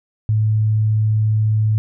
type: tone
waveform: sine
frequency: 108.2 Hz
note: A2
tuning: 29 cents flat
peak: -13 dBFS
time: 0.29-1.78 s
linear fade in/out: 0 ms
effects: none